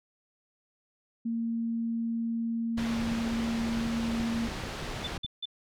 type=tone; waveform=sine; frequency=229.9 Hz; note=A#3; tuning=24 cents flat; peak=-28 dBFS; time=1.25-4.48 s; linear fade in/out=10 ms
type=low-pass noise; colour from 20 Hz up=pink; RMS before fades=-37 dBFS; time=2.77-5.18 s; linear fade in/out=10 ms; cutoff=4900 Hz; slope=12 dB/octave
type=clicks; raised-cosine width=5 ms; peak=-29 dBFS; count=12; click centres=2.782 / 3.115 / 3.773 / 3.872 / 4.201 / 4.488 / 4.575 / 4.638 / 4.691 / 4.828 / 5.177 / 5.247 s
type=tone bursts; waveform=sine; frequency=3520 Hz; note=A7; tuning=in tune; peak=-32 dBFS; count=3; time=5.04-5.456 s; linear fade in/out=5 ms; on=32 ms; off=160 ms
effects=none